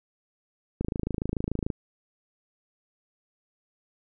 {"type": "click train", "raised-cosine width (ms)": 3, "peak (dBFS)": -15, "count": 25, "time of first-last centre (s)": [0.81, 1.702], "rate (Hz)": 26.9, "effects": []}